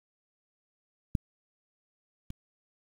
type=clicks; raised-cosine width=5 ms; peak=-14 / -27 dBFS; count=2; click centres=1.152 / 2.304 s; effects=8-bit